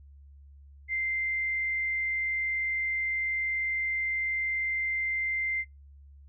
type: tone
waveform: sine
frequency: 2087 Hz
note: C7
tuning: 5 cents flat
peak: -27 dBFS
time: 0.88-5.65 s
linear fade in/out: 50 ms
effects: noise-tail reverb RT60 0.2 s tail -26 dB re dry + added 70 Hz sine -49 dBFS peak until 6.28 s